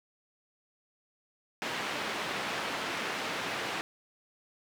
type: band-pass noise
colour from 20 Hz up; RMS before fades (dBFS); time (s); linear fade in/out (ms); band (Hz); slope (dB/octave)
white; -35; 1.62-3.81; 0; 170 to 2400; 12
effects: none